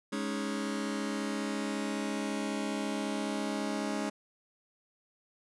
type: chord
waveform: sawtooth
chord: Ab suspended fourth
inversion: none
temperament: just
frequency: 207.7 / 276.9 / 311.5 Hz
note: Ab3 / Db4 / Eb4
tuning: 0 / -2 / +2 cents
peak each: -31 / -32 / -35 dBFS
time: 0.12-4.1 s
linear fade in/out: 10 ms
effects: resampled to 24000 Hz